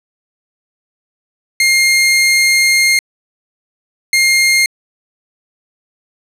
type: tone bursts at uneven times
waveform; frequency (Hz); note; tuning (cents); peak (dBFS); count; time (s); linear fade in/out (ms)
sawtooth; 2124; C7; +25; -5; 2; 1.6-2.99 / 4.13-4.66; 2
effects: low-pass 12000 Hz 12 dB/octave